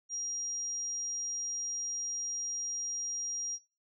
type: tone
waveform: sine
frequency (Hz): 5700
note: F8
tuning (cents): +34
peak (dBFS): -34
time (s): 0.09-3.59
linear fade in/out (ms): 50
effects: noise-tail reverb RT60 0.3 s tail -17 dB re dry